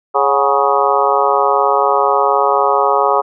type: harmonic tone with a mistuned harmonic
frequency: 138.59 Hz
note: C#3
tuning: in tune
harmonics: 3 / 4 / 5 / 6 / 7 / 8 / 9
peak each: -18 / -18 / -18 / -18 / -18 / -18 / -18 dBFS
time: 0.14-3.22 s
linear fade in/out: 20 ms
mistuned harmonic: 5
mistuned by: +84 cents
effects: none